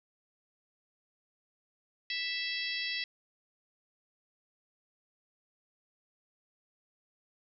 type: harmonic tone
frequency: 659.3 Hz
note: E5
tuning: in tune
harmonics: 3 / 4 / 5 / 6 / 7 / 8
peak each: -38 / -39 / -40 / -41 / -41 / -42 dBFS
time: 2.1-3.04 s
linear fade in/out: 2 ms
effects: none